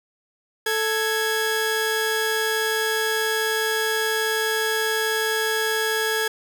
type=tone pair together; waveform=sawtooth; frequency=440 / 1661.2 Hz; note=A4 / G#6; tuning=0 / 0 cents; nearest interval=octave + major seventh; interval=2300 cents; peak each=-20 dBFS; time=0.66-6.28 s; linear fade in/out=5 ms; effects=none